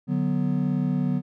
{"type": "chord", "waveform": "triangle", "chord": "B minor", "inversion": "first", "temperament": "just", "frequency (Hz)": [148.16, 185.21, 246.9], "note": ["D3", "F#3", "B3"], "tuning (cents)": [16, 2, 0], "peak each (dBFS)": -24, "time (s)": [0.07, 1.22], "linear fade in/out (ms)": 50, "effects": []}